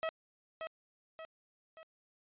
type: tone with echo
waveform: sawtooth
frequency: 644 Hz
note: E5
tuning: 41 cents flat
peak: -29 dBFS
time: 0.03-0.09 s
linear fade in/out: 0 ms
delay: 580 ms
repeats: 3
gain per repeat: -6 dB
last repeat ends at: 1.83 s
effects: resampled to 8000 Hz